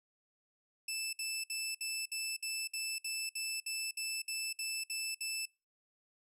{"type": "tone bursts", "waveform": "15% pulse", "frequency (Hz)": 2638, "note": "E7", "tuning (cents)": 1, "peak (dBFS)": -29, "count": 15, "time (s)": [0.88, 5.456], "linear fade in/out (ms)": 5, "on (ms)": 250, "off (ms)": 59, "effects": ["noise-tail reverb RT60 0.3 s tail -25 dB re dry", "resampled to 32000 Hz"]}